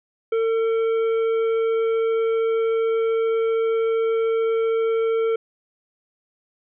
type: harmonic tone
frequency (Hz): 451.3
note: A4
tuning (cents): +44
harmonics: 1 / 3 / 5 / 7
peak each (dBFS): -18 / -33 / -39 / -46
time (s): 0.32-5.36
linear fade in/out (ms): 5
effects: none